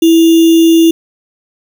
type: tone with sample-and-hold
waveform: sine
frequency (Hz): 329.6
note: E4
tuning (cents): 0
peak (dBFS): -3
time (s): 0.02-0.91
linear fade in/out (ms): 5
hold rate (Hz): 3150
effects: none